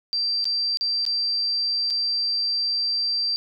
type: tone with dropouts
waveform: sine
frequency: 4699 Hz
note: D8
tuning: in tune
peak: -21 dBFS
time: 0.13-3.36 s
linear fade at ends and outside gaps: 0 ms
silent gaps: 0.443-0.454 / 0.772-0.81 / 1.052-1.064 / 1.902-1.906 s
effects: none